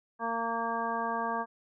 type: harmonic tone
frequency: 230 Hz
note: A#3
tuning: 23 cents flat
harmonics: 1 / 2 / 3 / 4 / 5 / 7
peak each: -39 / -39 / -36 / -34 / -35 / -39 dBFS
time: 0.19-1.46 s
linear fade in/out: 50 ms
effects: none